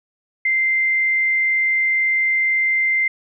sine tone, 2086 Hz, C7, 6 cents flat, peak -15 dBFS, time 0.45-3.08 s, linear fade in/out 5 ms, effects none

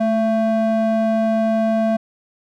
triangle ring-modulated tone, 445.4 Hz, A4, 21 cents sharp, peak -10 dBFS, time 0-1.97 s, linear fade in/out 10 ms, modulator 226 Hz, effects none

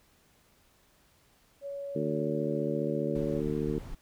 sine tone, 561 Hz, C#5, 21 cents sharp, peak -35 dBFS, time 1.61-3.42 s, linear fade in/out 50 ms
harmonic tone, 74.9 Hz, D2, 35 cents sharp, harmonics 2 / 3 / 4 / 5 / 6, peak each -35 / -35 / -35 / -35 / -35 dBFS, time 1.95-3.79 s, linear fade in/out 10 ms
brown noise, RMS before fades -41 dBFS, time 3.15-3.95 s, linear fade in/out 5 ms
effects pink hiss -65 dBFS RMS until 4.01 s

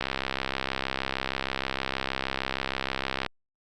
click train, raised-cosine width 0.3 ms, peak -11 dBFS, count 217, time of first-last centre 0.01-3.263 s, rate 66.4 Hz, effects Opus 48 kbps

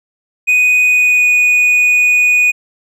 triangle tone with pitch glide, 2489 to 2475 Hz, D#7 to D#7, 0 to -10 cents, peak -6 dBFS, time 0.47-2.52 s, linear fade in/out 20 ms, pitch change -10 cents, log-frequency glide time 0.84-1.24 s, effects none

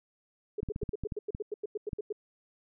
sine tone bursts, 419.1 Hz, G#4, 16 cents sharp, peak -31 dBFS, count 14, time 0.58-2.126 s, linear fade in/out 5 ms, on 25 ms, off 92 ms
clicks, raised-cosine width 5 ms, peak -23 dBFS, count 9, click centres 0.631 / 0.688 / 0.761 / 0.832 / 0.892 / 1.037 / 1.122 / 1.349 / 1.932 s
effects none

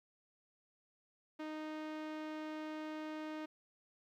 sawtooth tone with low-pass filter, 309.4 Hz, D#4, 10 cents flat, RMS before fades -44 dBFS, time 1.39-3.46 s, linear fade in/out 10 ms, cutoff 3300 Hz, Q 0.65, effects 13-bit

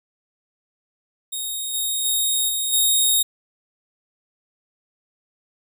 10% pulse tone with level steps, 3729 Hz, A#7, in tune, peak -18 / -14 / -11 / -14 / -8 dBFS, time 1.32-3.23 s, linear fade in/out 10 ms, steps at 1.73 / 2.04 / 2.48 / 2.72 s, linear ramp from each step 20 ms, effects none

